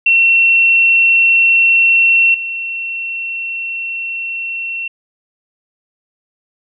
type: tone with level steps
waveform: sine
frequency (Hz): 2715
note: F7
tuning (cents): -50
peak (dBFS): -7 / -19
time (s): 0.06-4.88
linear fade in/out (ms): 5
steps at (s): 2.34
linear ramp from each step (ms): 5
effects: none